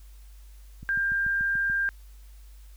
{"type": "click train", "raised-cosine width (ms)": 5, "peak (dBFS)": -29, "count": 7, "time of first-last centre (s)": [0.83, 1.7], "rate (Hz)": 6.9}
{"type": "tone", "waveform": "sine", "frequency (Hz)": 1595, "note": "G6", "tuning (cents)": 30, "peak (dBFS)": -23, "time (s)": [0.89, 1.89], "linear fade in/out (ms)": 0}
{"effects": ["added 50 Hz sine -45 dBFS peak until 2.76 s", "white hiss -61 dBFS RMS until 2.76 s"]}